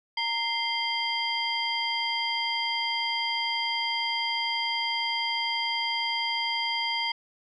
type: tone cluster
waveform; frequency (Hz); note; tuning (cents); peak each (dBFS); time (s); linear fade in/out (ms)
sine; 926 / 2085 / 3184 / 4813; A#5 / C7 / G7 / D8; -12 / -7 / +26 / +42; -31 / -31 / -30 / -33; 0.17-7.12; 5
effects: tanh soft clip ceiling -15 dBFS